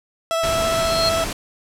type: tone with vibrato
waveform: 30% pulse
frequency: 659.3 Hz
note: E5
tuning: in tune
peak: -16 dBFS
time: 0.31-1.24 s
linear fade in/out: 0 ms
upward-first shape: triangle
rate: 15 Hz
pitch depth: 17 cents each way
type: noise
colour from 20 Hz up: pink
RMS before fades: -26 dBFS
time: 0.43-1.33 s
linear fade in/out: 5 ms
type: tone with exponential growth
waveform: sine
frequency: 4223 Hz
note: C8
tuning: 15 cents sharp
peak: -16 dBFS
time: 0.53-1.09 s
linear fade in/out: 1 ms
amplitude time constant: 120 ms
effects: low-pass 11000 Hz 12 dB/octave